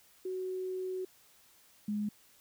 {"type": "tone pair in turn", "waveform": "sine", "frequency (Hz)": [372.1, 208.8], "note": ["F#4", "G#3"], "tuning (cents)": [10, 10], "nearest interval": "minor seventh", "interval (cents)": 1000, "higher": "first", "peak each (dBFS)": [-34, -31], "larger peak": "second", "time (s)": [[0.25, 1.05], [1.88, 2.09]], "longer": "first", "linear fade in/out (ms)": 5, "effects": ["white hiss -63 dBFS RMS until 2.4 s"]}